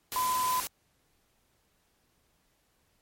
sine tone in noise, 1011 Hz, B5, 40 cents sharp, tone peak -26 dBFS, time 0.16-0.6 s, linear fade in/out 0 ms, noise white, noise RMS -35 dBFS, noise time 0.12-0.67 s, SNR +6 dB, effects pink hiss -71 dBFS RMS until 3.01 s + MP3 64 kbps

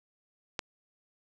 click, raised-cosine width 0.2 ms, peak -14 dBFS, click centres 0.592 s, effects none

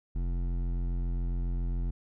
triangle tone with hard clipping, 43.65 Hz, F1, in tune, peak -30 dBFS, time 0.15-1.91 s, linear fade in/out 10 ms, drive 16 dB, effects none

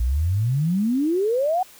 sine exponential sweep, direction up, 56.1 to 767 Hz, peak -18 dBFS, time 0-1.63 s, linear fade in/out 5 ms, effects white hiss -48 dBFS RMS until 1.79 s

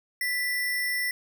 sine tone with sample-and-hold, 1975.5 Hz, B6, in tune, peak -25 dBFS, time 0.21-1.11 s, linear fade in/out 2 ms, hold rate 7350 Hz, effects none

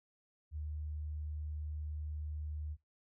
sine tone, 75.8 Hz, D#2, 45 cents flat, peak -38 dBFS, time 0.51-2.77 s, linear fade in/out 50 ms, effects noise-tail reverb RT60 0.2 s tail -23 dB re dry

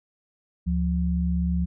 sine tone pair together, 72.43 / 176.2 Hz, D2 / F3, -23 / +16 cents, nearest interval octave + minor third, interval 1539 cents, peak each -24 dBFS, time 0.66-1.66 s, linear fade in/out 20 ms, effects none

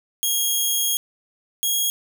10% pulse tone pair in turn, 3270 / 3291 Hz, G#7 / G#7, -28 / -16 cents, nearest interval unison, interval 12 cents, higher second, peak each -11 dBFS, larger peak neither, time 0.23-0.97 / 1.63-1.9 s, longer first, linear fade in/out 0 ms, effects none

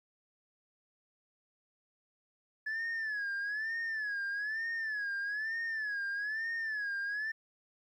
sine tone with vibrato, 1715 Hz, A6, 45 cents flat, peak -31 dBFS, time 2.66-7.32 s, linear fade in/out 10 ms, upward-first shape sine, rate 1.1 Hz, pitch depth 120 cents each way, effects tanh soft clip ceiling -32 dBFS + 12-bit

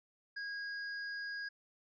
square tone, 1640 Hz, G#6, 22 cents flat, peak -40 dBFS, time 0.36-1.49 s, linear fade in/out 10 ms, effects resampled to 16000 Hz

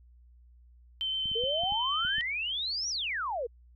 sine tone with vibrato, 3085 Hz, G7, 28 cents flat, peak -29 dBFS, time 1.01-2.21 s, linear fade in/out 0 ms, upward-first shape triangle, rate 8.3 Hz, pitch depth 11 cents each way
clicks, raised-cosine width 5 ms, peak -33 dBFS, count 7, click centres 1.257 / 1.316 / 1.438 / 1.636 / 1.722 / 2.05 / 2.183 s
sine exponential two-way sweep, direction up then down, 440 to 5920 to 440 Hz, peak -30 dBFS, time 1.35-3.47 s, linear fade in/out 10 ms, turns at 2.89 s
effects added 60 Hz sine -54 dBFS peak until 3.75 s

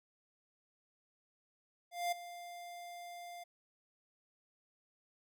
square tone with ADSR envelope, 699 Hz, F5, 1 cent sharp, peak -32 dBFS, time 1.91-3.44 s, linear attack 210 ms, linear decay 9 ms, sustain -15 dB, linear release 11 ms, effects none

